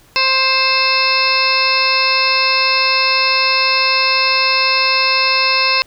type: harmonic tone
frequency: 526 Hz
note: C5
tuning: 9 cents sharp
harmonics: 1 / 2 / 3 / 4 / 5 / 7 / 8 / 9 / 10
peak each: -25 / -18 / -26 / -22 / -16 / -26 / -19 / -26 / -19 dBFS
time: 0.16-5.82 s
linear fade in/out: 0 ms
effects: pink hiss -49 dBFS RMS until 5.86 s